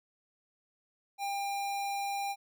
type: tone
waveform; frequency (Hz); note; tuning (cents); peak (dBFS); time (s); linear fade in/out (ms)
square; 799; G5; +33; -33; 1.18-2.36; 50
effects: none